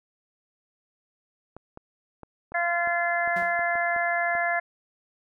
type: clicks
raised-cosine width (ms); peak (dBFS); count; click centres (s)
1; -27; 11; 1.566 / 1.774 / 2.233 / 2.52 / 2.874 / 3.276 / 3.424 / 3.593 / 3.755 / 3.963 / 4.352
type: harmonic tone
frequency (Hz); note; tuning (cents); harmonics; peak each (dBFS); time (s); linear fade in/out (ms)
344.7; F4; -23; 2 / 3 / 4 / 5 / 6; -26 / -36 / -34 / -27 / -31; 2.54-4.6; 10
type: tone with exponential decay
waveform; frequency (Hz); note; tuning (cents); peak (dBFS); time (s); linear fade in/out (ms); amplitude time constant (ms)
sawtooth; 182.3; F#3; -25; -30; 3.36-3.64; 5; 59
effects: none